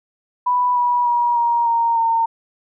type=tone with pitch steps; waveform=sine; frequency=987.8 / 972.5 / 957.5 / 942.6 / 928.1 / 913.7 Hz; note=B5 / B5 / A#5 / A#5 / A#5 / A#5; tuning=0 / -27 / +46 / +19 / -8 / -35 cents; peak=-14 dBFS; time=0.46-2.26 s; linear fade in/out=10 ms; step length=300 ms; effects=none